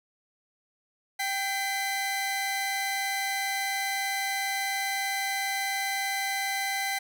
sawtooth tone pair together, 784 / 2029 Hz, G5 / B6, 0 / +46 cents, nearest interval octave + major third, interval 1646 cents, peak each -27 dBFS, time 1.19-6.99 s, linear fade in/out 10 ms, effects none

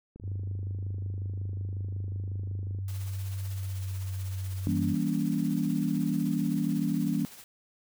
click train, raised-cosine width 3 ms, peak -33 dBFS, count 68, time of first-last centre 0.16-2.787 s, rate 25.5 Hz
sine tone with pitch glide, 96.6 to 95 Hz, G2 to F#2, -25 to +46 cents, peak -31 dBFS, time 0.21-4.96 s, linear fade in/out 50 ms, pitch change -29 cents, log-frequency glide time 3.52-3.87 s
white noise with tremolo, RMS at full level -47 dBFS, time 2.88-7.44 s, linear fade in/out 2 ms, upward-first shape sine, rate 16 Hz, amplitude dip 45%
sine chord, E diminished seventh, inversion none, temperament just, 164.81 / 197.78 / 237.3 / 284.8 Hz, E3 / G3 / Bb3 / Db4, 0 / +16 / +31 / +47 cents, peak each -31 dBFS, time 4.67-7.25 s, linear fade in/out 0 ms
effects none

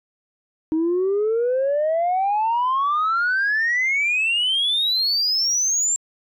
sine exponential sweep, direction up, 311.1 to 7459 Hz, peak -16 dBFS, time 0.72-5.96 s, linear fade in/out 0 ms, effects tanh soft clip ceiling -15 dBFS

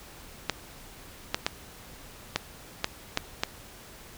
clicks, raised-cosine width 0.2 ms, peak -7 dBFS, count 7, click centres 0.497 / 1.345 / 1.465 / 2.36 / 2.844 / 3.174 / 3.435 s, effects pink hiss -48 dBFS RMS until 4.17 s

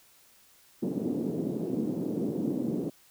white band-pass noise, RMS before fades -31 dBFS, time 0.82-2.9 s, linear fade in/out 10 ms, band 170 to 360 Hz, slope 24 dB/octave, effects white hiss -60 dBFS RMS until 3.1 s

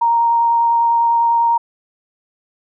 sine tone with vibrato, 932.3 Hz, A#5, in tune, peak -11 dBFS, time 0.01-1.58 s, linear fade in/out 10 ms, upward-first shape sine, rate 10 Hz, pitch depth 9 cents each way, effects none

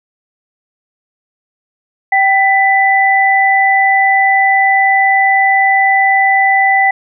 sine tone pair together, 778 / 1990.1 Hz, G5 / B6, -13 / +13 cents, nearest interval octave + major third, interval 1626 cents, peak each -10 dBFS, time 2.12-6.91 s, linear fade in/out 5 ms, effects none

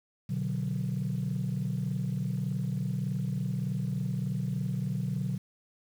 sine chord, B minor, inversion none, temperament equal, 123.47 / 146.83 / 185 Hz, B2 / D3 / F#3, 0 / 0 / 0 cents, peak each -32 dBFS, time 0.29-5.38 s, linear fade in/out 10 ms, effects tanh soft clip ceiling -23 dBFS + 9-bit

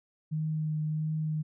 sine tone with vibrato, 155 Hz, D#3, 6 cents flat, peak -28 dBFS, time 0.31-1.43 s, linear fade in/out 20 ms, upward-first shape triangle, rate 1.5 Hz, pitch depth 17 cents each way, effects none

